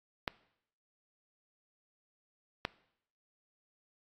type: clicks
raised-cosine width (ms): 0.3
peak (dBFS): -15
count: 2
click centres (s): 0.278 / 2.651
effects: noise-tail reverb RT60 0.7 s tail -21 dB re dry + AAC 32 kbps